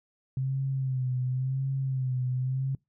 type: tone with vibrato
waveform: sine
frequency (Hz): 130.81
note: C3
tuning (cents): 0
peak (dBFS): -26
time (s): 0.37-2.75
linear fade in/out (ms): 2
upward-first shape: sine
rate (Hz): 0.93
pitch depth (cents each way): 57
effects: noise-tail reverb RT60 0.2 s tail -25 dB re dry